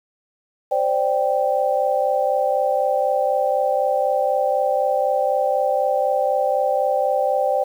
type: chord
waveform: sine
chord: C suspended second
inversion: none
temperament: equal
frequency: 523.3 / 587.3 / 784 Hz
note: C5 / D5 / G5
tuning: 0 / 0 / 0 cents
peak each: -21 dBFS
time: 0.71-7.64 s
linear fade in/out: 10 ms
effects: 8-bit